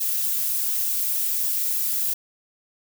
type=noise with flanger; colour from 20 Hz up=violet; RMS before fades=-24 dBFS; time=0-2.14 s; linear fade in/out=10 ms; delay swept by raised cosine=1.3 to 4.1 ms; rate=3.4 Hz; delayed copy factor=-0.7; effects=none